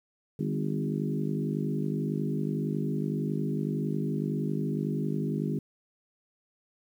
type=harmonic tone with a mistuned harmonic; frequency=50.9 Hz; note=G#1; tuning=34 cents flat; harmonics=3 / 4 / 5 / 6 / 7 / 8; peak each=-31 / -33 / -35 / -37 / -38 / -39 dBFS; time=0.39-5.59 s; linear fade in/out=5 ms; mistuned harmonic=4; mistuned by=-29 cents; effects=10-bit